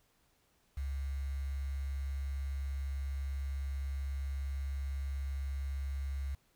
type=tone with quantisation; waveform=sine; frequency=68.6 Hz; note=C#2; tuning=17 cents flat; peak=-34 dBFS; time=0.77-6.35 s; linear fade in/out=5 ms; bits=9; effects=pink hiss -72 dBFS RMS until 6.55 s